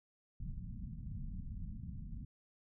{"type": "low-pass noise", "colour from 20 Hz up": "pink", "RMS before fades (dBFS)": -44, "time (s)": [0.4, 2.25], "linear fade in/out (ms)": 5, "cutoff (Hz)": 220, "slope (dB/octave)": 48, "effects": []}